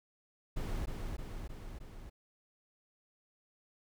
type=noise with echo; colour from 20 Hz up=brown; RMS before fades=-36 dBFS; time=0.56-0.86 s; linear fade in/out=10 ms; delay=310 ms; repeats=4; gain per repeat=-3 dB; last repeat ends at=2.1 s; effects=none